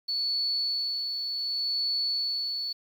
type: tone with tremolo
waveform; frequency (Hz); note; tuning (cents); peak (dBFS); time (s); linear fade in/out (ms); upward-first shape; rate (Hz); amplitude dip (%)
sine; 4435; C#8; 0; -25; 0.08-2.73; 10; sine; 0.67; 40
effects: 9-bit